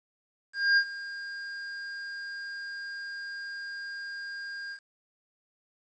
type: tone with ADSR envelope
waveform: square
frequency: 1609 Hz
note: G6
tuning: 45 cents sharp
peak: -19 dBFS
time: 0.53-4.8 s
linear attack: 240 ms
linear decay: 70 ms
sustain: -18 dB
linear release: 81 ms
effects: resampled to 16000 Hz + 9-bit